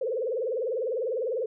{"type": "tone with vibrato", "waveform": "sine", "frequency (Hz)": 480, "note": "B4", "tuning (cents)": -49, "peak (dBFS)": -26, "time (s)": [0.01, 1.46], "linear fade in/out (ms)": 5, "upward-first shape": "triangle", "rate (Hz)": 20, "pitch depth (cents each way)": 240, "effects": []}